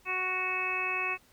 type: harmonic tone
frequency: 370 Hz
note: F#4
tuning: in tune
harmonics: 1 / 2 / 3 / 4 / 5 / 6 / 7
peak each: -41 / -41 / -36 / -43 / -41 / -37 / -31 dBFS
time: 0.05-1.18 s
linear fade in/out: 50 ms
effects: pink hiss -62 dBFS RMS until 1.32 s